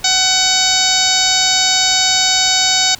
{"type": "harmonic tone", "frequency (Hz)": 750, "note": "F#5", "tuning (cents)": 23, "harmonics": [1, 2, 3, 4, 5, 6, 7, 8, 9, 10], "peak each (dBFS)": [-21, -23, -21, -23, -17, -19, -20, -19, -22, -23], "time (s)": [0.04, 2.95], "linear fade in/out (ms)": 5, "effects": ["pink hiss -38 dBFS RMS until 2.99 s"]}